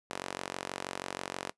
sawtooth tone with high-pass filter, 46.25 Hz, F#1, in tune, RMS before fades -40 dBFS, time 0.1-1.51 s, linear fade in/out 0 ms, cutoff 460 Hz, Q 0.65, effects noise-tail reverb RT60 0.1 s tail -19 dB re dry + resampled to 24000 Hz

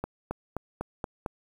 accelerating click train, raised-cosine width 1 ms, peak -17 dBFS, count 6, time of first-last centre 0.04-1.262 s, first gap 270 ms, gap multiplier 0.95, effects 8-bit

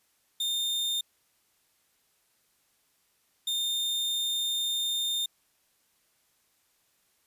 40% pulse tone pair in turn, 3632 / 3632 Hz, A#7 / A#7, -46 / -46 cents, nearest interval unison, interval 0 cents, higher neither, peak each -26 dBFS, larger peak neither, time 0.4-1.01 / 3.47-5.26 s, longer second, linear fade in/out 5 ms, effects white hiss -70 dBFS RMS until 7.26 s + resampled to 32000 Hz

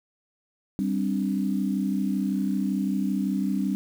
sine chord, G suspended fourth, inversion none, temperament just, 196 / 261.3 / 294 Hz, G3 / C4 / D4, 0 / -2 / +2 cents, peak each -25 / -29 / -30 dBFS, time 0.79-3.75 s, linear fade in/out 0 ms, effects 8-bit

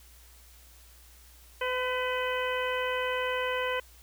harmonic tone with a mistuned harmonic, 506 Hz, B4, 42 cents sharp, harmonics 1 / 2 / 3 / 4 / 5 / 6, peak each -31 / -34 / -36 / -37 / -38 / -39 dBFS, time 1.61-3.8 s, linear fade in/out 5 ms, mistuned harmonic 4, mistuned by -29 cents, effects added 60 Hz sine -54 dBFS peak until 4.02 s + white hiss -57 dBFS RMS until 4.02 s

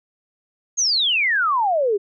sine exponential sweep, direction down, 6645 to 384.1 Hz, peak -16 dBFS, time 0.77-1.98 s, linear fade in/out 20 ms, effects none

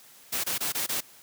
white noise bursts, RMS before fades -29 dBFS, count 5, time 0.32-1.008 s, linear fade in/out 10 ms, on 120 ms, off 22 ms, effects white hiss -53 dBFS RMS until 1.22 s + high-pass 100 Hz 12 dB/octave

